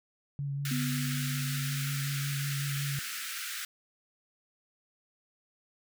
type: tone with vibrato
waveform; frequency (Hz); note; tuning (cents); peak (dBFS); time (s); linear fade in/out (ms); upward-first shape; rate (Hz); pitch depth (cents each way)
sine; 140.6; C#3; +25; -31; 0.39-2.99; 0; sine; 5.4; 17
type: high-pass noise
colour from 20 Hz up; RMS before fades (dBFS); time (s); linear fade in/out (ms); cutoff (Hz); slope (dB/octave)
pink; -38; 0.65-3.65; 2; 1300; 96
type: tone with exponential decay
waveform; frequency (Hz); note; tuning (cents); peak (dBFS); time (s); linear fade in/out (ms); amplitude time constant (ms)
sine; 248.4; B3; +10; -30; 0.71-3.29; 5; 560
effects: none

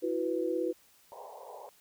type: chord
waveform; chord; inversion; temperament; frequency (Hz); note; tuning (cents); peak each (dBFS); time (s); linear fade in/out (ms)
sine; E suspended second; none; equal with one note detuned; 329.6 / 366.4 / 493.9; E4 / F#4 / B4; 0 / -17 / 0; -33; 0.02-0.73; 20
type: band-pass noise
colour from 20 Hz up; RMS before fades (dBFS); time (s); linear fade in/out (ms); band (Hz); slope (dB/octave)
white; -47; 1.12-1.69; 0; 410 to 1000; 96
effects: white hiss -63 dBFS RMS until 1.8 s

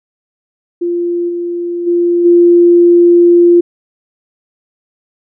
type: tone with level steps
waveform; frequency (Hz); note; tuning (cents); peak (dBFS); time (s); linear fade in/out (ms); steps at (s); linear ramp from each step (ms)
sine; 346.9; F4; -12; -12 / -15 / -8 / -3; 0.81-3.61; 10; 1.28 / 1.86 / 2.24; 20
effects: none

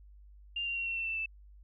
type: tone with pitch steps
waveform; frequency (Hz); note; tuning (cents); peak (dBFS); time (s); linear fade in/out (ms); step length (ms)
sine; 2794 / 2768 / 2743 / 2718 / 2693 / 2668 / 2643; F7 / F7 / F7 / F7 / E7 / E7 / E7; 0 / -16 / -32 / -48 / +36 / +20 / +4; -32; 0.56-1.26; 5; 100
effects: added 50 Hz sine -52 dBFS peak until 1.63 s

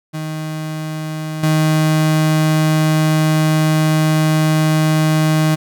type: tone with level steps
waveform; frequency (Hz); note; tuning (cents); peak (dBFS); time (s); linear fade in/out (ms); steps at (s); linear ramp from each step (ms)
35% pulse; 156.2; D#3; +7; -20 / -10; 0.13-5.56; 20; 1.43; 5
effects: none

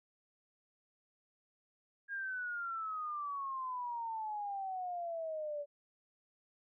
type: exponential sweep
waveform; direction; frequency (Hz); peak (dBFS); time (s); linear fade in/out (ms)
sine; down; 1633 to 573; -37; 2.08-5.66; 50
effects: none

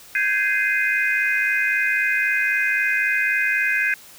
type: chord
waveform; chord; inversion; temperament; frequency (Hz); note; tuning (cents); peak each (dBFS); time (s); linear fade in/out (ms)
sine; Ab major seventh; third; just; 1557.4 / 1661.2 / 2077 / 2492; G6 / Ab6 / C7 / Eb7; -12 / 0 / -13 / +2; -23; 0.15-3.94; 2
effects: tanh soft clip ceiling -7 dBFS + white hiss -45 dBFS RMS until 4.18 s

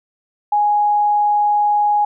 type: tone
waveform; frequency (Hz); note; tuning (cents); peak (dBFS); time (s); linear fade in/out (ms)
sine; 830.6; G#5; 0; -12; 0.52-2.05; 5
effects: none

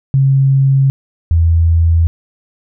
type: tone pair in turn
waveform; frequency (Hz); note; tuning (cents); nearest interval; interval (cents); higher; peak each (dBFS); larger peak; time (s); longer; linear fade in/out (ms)
sine; 135.7 / 82.96; C#3 / E2; -36 / +12; major sixth; 852; first; -7; neither; 0.14-0.9 / 1.31-2.07; neither; 0
effects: none

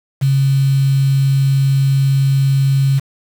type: tone with quantisation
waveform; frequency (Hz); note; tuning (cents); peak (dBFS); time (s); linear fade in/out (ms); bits
sine; 136.3; C#3; -29; -10; 0.21-3; 20; 5
effects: none

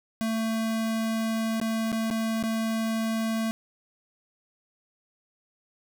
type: tone with dropouts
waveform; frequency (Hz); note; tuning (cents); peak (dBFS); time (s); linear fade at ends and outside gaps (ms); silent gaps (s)
square; 223.5; A3; +27; -26; 0.21-3.51; 0; 1.6-1.614 / 1.919-1.927 / 2.102-2.11 / 2.427-2.437
effects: none

